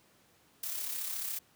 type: noise with amplitude modulation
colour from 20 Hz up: blue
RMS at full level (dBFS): -35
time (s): 0.63-1.39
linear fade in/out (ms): 5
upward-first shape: sine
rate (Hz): 34.2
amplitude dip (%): 45
effects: pink hiss -65 dBFS RMS until 1.55 s + high-pass 100 Hz 12 dB/octave